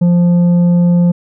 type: tone with tanh clipping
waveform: sine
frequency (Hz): 174.61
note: F3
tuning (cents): 0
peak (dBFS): -8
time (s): 0.01-1.12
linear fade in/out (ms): 10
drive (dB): 6
effects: none